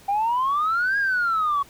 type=exponential two-way sweep; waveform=sine; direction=up then down; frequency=784 to 1652 to 1110 Hz; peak=-18 dBFS; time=0.08-1.63 s; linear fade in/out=10 ms; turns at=0.98 s; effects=tanh soft clip ceiling -16 dBFS + pink hiss -50 dBFS RMS until 1.69 s